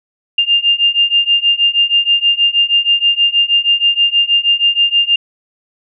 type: beating tone pair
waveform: sine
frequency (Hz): 2800 / 2806.3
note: F7 / F7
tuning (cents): +4 / +8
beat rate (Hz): 6.3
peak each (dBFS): -13 / -12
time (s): 0.38-5.16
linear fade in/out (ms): 5
effects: none